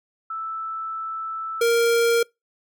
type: tone pair in turn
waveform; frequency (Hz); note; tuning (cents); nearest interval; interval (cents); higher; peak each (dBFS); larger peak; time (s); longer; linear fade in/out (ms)
sine / square; 1318.5 / 466.2; E6 / A#4; 0 / 0; octave + tritone; 1800; first; -27 / -17; second; 0.3-1.61 / 1.61-2.23; first; 5
effects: noise-tail reverb RT60 0.2 s tail -26 dB re dry